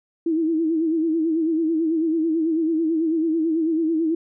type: tone with vibrato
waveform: sine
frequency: 323 Hz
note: E4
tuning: 35 cents flat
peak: -18 dBFS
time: 0.26-4.15 s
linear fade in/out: 5 ms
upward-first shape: sine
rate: 9.1 Hz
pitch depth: 71 cents each way
effects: none